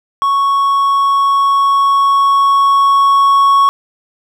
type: tone with level ramp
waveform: triangle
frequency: 1108.7 Hz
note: C#6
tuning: in tune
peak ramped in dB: -8 to -4 dBFS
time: 0.22-3.69 s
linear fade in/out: 0 ms
effects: none